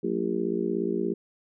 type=harmonic tone with a mistuned harmonic; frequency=56.9 Hz; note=A#1; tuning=41 cents flat; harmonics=3 / 4 / 5 / 6 / 7 / 8; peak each=-33 / -32 / -38 / -30 / -29 / -39 dBFS; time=0.03-1.14 s; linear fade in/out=10 ms; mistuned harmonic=3; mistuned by=+120 cents; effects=none